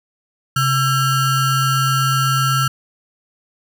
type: ring-modulated tone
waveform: square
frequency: 740 Hz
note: F#5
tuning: in tune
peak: -12 dBFS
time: 0.56-2.68 s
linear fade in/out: 5 ms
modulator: 606 Hz
effects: none